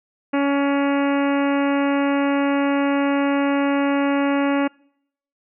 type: harmonic tone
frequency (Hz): 280.8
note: C#4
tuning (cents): +22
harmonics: 1 / 2 / 3 / 4 / 5 / 6 / 7 / 8 / 9 / 10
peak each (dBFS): -18 / -24 / -28 / -30 / -32 / -34 / -35 / -36 / -37 / -38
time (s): 0.33-4.68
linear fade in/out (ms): 10
effects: noise-tail reverb RT60 0.7 s tail -26 dB re dry